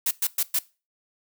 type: noise bursts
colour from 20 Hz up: blue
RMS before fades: -23 dBFS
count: 4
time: 0.06-0.59 s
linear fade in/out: 5 ms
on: 50 ms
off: 110 ms
effects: noise-tail reverb RT60 0.3 s tail -20 dB re dry